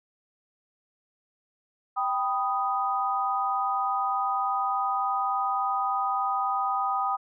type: chord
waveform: sine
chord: G augmented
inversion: none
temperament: equal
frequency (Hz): 784 / 987.8 / 1244.5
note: G5 / B5 / D#6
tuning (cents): 0 / 0 / 0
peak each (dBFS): -28 / -32 / -27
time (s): 1.96-7.17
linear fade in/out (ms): 20
effects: none